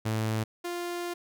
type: tone pair in turn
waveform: sawtooth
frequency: 110 / 349.2 Hz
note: A2 / F4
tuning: 0 / 0 cents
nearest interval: octave + minor sixth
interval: 2000 cents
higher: second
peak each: -23 / -28 dBFS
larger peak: first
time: 0.05-0.44 / 0.64-1.14 s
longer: second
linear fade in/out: 10 ms
effects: none